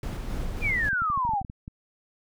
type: noise with tremolo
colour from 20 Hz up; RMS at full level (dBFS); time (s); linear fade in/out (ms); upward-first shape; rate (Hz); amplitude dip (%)
brown; -30; 0.03-0.89; 2; square; 3.7; 25
type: exponential sweep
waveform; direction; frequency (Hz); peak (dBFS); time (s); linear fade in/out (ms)
sine; down; 2462 to 747; -23; 0.61-1.43; 50
type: clicks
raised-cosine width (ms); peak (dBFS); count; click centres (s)
5; -25; 11; 0.931 / 1.02 / 1.101 / 1.176 / 1.251 / 1.292 / 1.336 / 1.415 / 1.448 / 1.499 / 1.679
effects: none

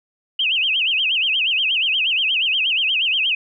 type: tone with vibrato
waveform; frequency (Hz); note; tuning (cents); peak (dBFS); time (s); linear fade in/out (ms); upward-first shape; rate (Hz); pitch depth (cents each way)
sine; 2842; F7; +30; -16; 0.39-3.35; 5; sine; 8.4; 220
effects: none

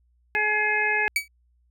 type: harmonic tone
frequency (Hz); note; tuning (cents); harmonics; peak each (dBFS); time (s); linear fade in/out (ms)
423.3; G#4; +33; 1 / 2 / 4 / 5 / 6; -32 / -29 / -24 / -27 / -27; 0.35-1.08; 0
type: tone with exponential decay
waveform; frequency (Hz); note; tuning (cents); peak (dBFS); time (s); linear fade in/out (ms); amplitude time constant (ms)
40% pulse; 2278; C#7; +47; -16; 1.16-1.28; 2; 25
effects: added 60 Hz sine -61 dBFS peak until 1.7 s

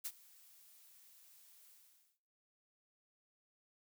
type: noise with ADSR envelope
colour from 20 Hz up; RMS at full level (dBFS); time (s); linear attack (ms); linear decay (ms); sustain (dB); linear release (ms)
blue; -40; 0.04-2.19; 17; 54; -23; 490
effects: noise-tail reverb RT60 0.7 s tail -22 dB re dry

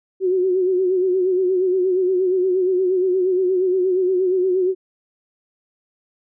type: tone with vibrato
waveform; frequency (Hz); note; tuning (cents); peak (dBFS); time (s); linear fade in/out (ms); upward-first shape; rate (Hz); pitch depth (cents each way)
sine; 370; F#4; 0; -15; 0.2-4.75; 50; sine; 8.5; 59
effects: none

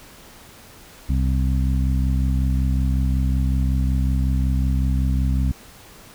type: harmonic tone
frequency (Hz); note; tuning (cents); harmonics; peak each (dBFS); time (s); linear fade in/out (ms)
65.4; C2; 0; 1 / 2 / 3 / 4; -18 / -24 / -28 / -30; 1.09-5.52; 5
effects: pink hiss -45 dBFS RMS until 6.14 s

